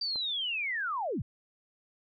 sine linear sweep, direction down, 4701 to 73.42 Hz, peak -30 dBFS, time 0.01-1.22 s, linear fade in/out 5 ms
click, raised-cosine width 1 ms, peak -32 dBFS, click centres 0.158 s
effects none

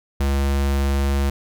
square tone, 69.3 Hz, C#2, in tune, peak -18 dBFS, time 0.2-1.3 s, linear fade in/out 5 ms, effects none

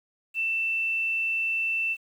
sine tone with quantisation, 2670 Hz, E7, 22 cents sharp, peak -24 dBFS, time 0.34-1.97 s, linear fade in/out 50 ms, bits 9, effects none

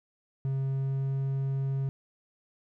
triangle tone with pitch glide, 134.9 to 135.68 Hz, C#3 to C#3, -47 to -37 cents, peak -25 dBFS, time 0.45-1.89 s, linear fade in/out 0 ms, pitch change +10 cents, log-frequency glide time 0.65-1.16 s, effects none

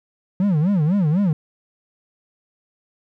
triangle tone with vibrato, 174.61 Hz, F3, in tune, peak -13 dBFS, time 0.4-1.33 s, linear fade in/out 2 ms, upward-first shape sine, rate 4 Hz, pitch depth 290 cents each way, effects none

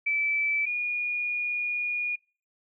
sine tone pair in turn, 2315 / 2441 Hz, D7 / D#7, -25 / -34 cents, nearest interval minor second, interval 91 cents, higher second, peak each -23 / -26 dBFS, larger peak first, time 0.06-0.66 / 0.66-2.16 s, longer second, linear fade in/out 10 ms, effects noise-tail reverb RT60 0.4 s tail -26 dB re dry

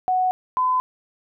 sine tone pair in turn, 740 / 1014.6 Hz, F#5 / B5, 0 / +46 cents, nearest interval perfect fourth, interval 546 cents, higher second, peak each -17 dBFS, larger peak neither, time 0.08-0.31 / 0.57-0.8 s, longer neither, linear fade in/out 0 ms, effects none

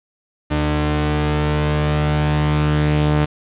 sawtooth tone pair together, 74.91 / 150 Hz, D2 / D3, +35 / +37 cents, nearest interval octave, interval 1202 cents, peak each -16 / -13 dBFS, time 0.5-3.26 s, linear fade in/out 20 ms, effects resampled to 8000 Hz + 7-bit

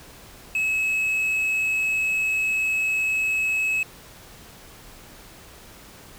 triangle tone with quantisation, 2577 Hz, E7, 40 cents flat, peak -19 dBFS, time 0.55-3.83 s, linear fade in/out 2 ms, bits 8, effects pink hiss -46 dBFS RMS until 6.18 s

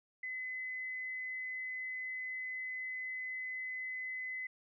sine tone, 2026 Hz, B6, 44 cents sharp, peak -38 dBFS, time 0.23-4.47 s, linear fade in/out 5 ms, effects none

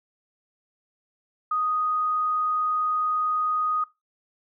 sine tone, 1244.5 Hz, D#6, in tune, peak -22 dBFS, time 1.51-3.84 s, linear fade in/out 5 ms, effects noise-tail reverb RT60 0.2 s tail -18 dB re dry

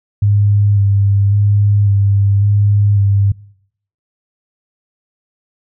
sine tone with vibrato, 101.2 Hz, G#2, 44 cents flat, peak -8 dBFS, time 0.22-3.32 s, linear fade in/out 5 ms, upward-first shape square, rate 0.91 Hz, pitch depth 20 cents each way, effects noise-tail reverb RT60 0.7 s tail -24 dB re dry

